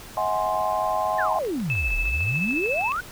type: chord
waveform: sine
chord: Ab dominant seventh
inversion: second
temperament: equal with one note detuned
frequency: 636.8 / 740 / 830.6 / 1046.5 Hz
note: Eb5 / Gb5 / Ab5 / C6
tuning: +40 / 0 / 0 / 0 cents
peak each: -27 dBFS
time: 0.17-1.39 s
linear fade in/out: 2 ms
type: exponential two-way sweep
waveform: sine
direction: down then up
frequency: 1864.7 to 35.97 to 1537 Hz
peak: -24 dBFS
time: 1.18-3.01 s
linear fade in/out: 10 ms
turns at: 1.97 s
type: click train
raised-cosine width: 0.3 ms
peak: -25 dBFS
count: 11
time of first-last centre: 1.45-2.963 s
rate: 6.61 Hz
type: tone with tremolo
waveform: sine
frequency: 2617 Hz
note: E7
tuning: 13 cents flat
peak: -22 dBFS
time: 1.7-2.92 s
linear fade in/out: 0 ms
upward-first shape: sine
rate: 14 Hz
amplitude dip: 45%
effects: pink hiss -42 dBFS RMS until 3.11 s